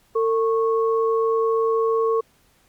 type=tone pair together; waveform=sine; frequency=451.5 / 1100.9 Hz; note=A4 / C#6; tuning=+45 / -12 cents; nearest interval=octave + minor third; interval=1543 cents; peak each=-18 / -25 dBFS; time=0.15-2.21 s; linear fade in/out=10 ms; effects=pink hiss -60 dBFS RMS until 2.68 s + Opus 48 kbps